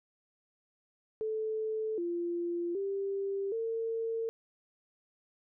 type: tone with pitch steps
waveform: sine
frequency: 436.8 / 345.1 / 394.1 / 453.6 Hz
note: A4 / F4 / G4 / A#4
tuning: -13 / -21 / +9 / -47 cents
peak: -31 dBFS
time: 1.21-4.29 s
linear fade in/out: 0 ms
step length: 770 ms
effects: none